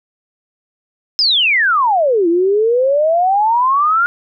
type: exponential two-way sweep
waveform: sine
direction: down then up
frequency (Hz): 5260 to 329.6 to 1434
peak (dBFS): -10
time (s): 1.19-4.06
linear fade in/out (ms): 0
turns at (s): 2.28
effects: none